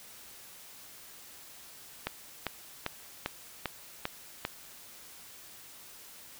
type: click train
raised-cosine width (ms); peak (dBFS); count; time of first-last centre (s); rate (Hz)
0.3; -15; 7; 2.07-4.451; 2.52
effects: white hiss -51 dBFS RMS until 6.39 s